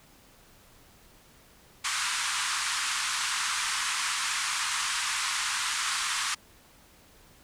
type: band-pass noise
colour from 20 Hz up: pink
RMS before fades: -30 dBFS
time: 1.84-6.35 s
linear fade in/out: 10 ms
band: 1000 to 9800 Hz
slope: 48 dB/octave
effects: pink hiss -57 dBFS RMS until 7.43 s